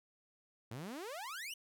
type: exponential sweep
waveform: sawtooth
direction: up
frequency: 104.9 to 3056 Hz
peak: -39 dBFS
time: 0.71-1.54 s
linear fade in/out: 5 ms
effects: none